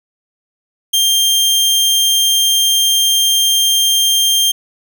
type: tone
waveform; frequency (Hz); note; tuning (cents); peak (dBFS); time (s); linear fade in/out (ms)
sawtooth; 3185; G7; +27; -7; 0.93-4.52; 10
effects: none